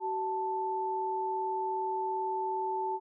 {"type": "tone pair together", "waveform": "sine", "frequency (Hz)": [379, 881.3], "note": ["F#4", "A5"], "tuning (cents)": [42, 3], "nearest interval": "octave + minor third", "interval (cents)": 1461, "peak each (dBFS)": [-35, -31], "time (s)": [0, 3], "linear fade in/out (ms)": 50, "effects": []}